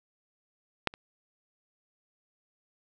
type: clicks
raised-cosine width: 0.3 ms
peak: -9 / -28 dBFS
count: 2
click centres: 0.873 / 0.939 s
effects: none